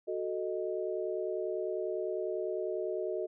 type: chord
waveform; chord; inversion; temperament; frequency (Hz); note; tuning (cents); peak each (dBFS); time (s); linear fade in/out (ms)
sine; D# diminished; first; equal; 370 / 440 / 622.3; F#4 / A4 / D#5; 0 / 0 / 0; -35 / -37 / -37; 0.07-3.27; 20
effects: none